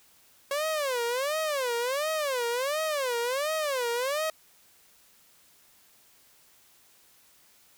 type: tone with vibrato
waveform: sawtooth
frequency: 545 Hz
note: C#5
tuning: 29 cents flat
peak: -23 dBFS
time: 0.51-4.3 s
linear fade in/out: 2 ms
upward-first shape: sine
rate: 1.4 Hz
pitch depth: 260 cents each way
effects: white hiss -60 dBFS RMS until 7.77 s